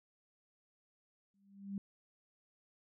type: tone with exponential growth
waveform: sine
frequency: 198 Hz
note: G3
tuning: 18 cents sharp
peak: -35 dBFS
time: 1.34-1.78 s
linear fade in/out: 2 ms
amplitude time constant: 94 ms
effects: none